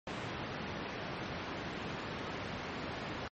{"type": "band-pass noise", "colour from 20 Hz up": "pink", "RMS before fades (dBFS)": -41, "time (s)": [0.07, 3.28], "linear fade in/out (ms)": 2, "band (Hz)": [110, 2900], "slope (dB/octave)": 12, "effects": ["MP3 32 kbps"]}